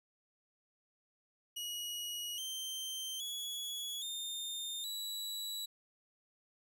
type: tone with pitch steps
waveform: sawtooth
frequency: 2903 / 3129 / 3373 / 3636 / 3920 Hz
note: F#7 / G7 / G#7 / A#7 / B7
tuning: -34 / -4 / +26 / -44 / -14 cents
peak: -36 dBFS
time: 1.56-5.66 s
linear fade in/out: 10 ms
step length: 820 ms
effects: none